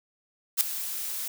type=noise with ADSR envelope; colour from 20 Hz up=blue; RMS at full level=-19 dBFS; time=0.57-1.28 s; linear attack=39 ms; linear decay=3 ms; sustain=-14 dB; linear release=4 ms; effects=none